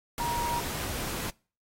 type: tone in noise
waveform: sine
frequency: 948 Hz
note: A#5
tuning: 29 cents sharp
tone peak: -28 dBFS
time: 0.2-0.6 s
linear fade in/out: 0 ms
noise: pink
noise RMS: -35 dBFS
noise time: 0.18-1.3 s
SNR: +4 dB
effects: noise-tail reverb RT60 0.4 s tail -26 dB re dry + AAC 48 kbps